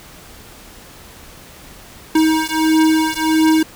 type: beating tone pair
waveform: square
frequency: 315.8 / 317.3 Hz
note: D#4 / D#4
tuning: +26 / +34 cents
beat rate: 1.5 Hz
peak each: -16 dBFS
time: 2.15-3.63 s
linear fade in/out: 5 ms
effects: pink hiss -40 dBFS RMS until 3.75 s